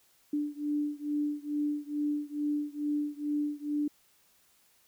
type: beating tone pair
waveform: sine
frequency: 293.7 / 296 Hz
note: D4 / D4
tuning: 0 / +14 cents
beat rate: 2.3 Hz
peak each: -32 / -33 dBFS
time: 0.33-3.88 s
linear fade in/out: 5 ms
effects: white hiss -66 dBFS RMS until 4.87 s